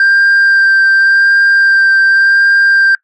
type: tone with vibrato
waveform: sine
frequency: 1584 Hz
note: G6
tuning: 18 cents sharp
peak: -3 dBFS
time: 0-2.95 s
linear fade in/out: 2 ms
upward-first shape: sine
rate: 0.89 Hz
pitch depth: 12 cents each way
effects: noise-tail reverb RT60 0.1 s tail -21 dB re dry + tanh soft clip ceiling -4 dBFS